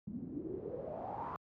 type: noise with low-pass filter sweep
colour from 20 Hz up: pink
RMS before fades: -42 dBFS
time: 0.07-1.36 s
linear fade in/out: 0 ms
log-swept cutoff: 210 to 1100 Hz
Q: 7.8
effects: high-pass 100 Hz 12 dB/octave